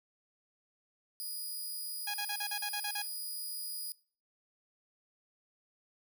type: tone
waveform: 5% pulse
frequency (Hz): 4927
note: D#8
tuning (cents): -18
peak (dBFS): -31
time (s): 1.2-3.92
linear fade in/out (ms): 0
type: tone bursts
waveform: 10% pulse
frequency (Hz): 827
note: G#5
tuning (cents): -8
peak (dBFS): -27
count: 9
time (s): 2.07-3.021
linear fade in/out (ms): 5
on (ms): 71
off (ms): 39
effects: noise-tail reverb RT60 0.4 s tail -21 dB re dry